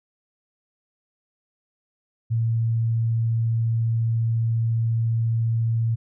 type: tone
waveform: sine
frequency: 114.3 Hz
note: A#2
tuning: 34 cents flat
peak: -19 dBFS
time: 2.3-5.96 s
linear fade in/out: 20 ms
effects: none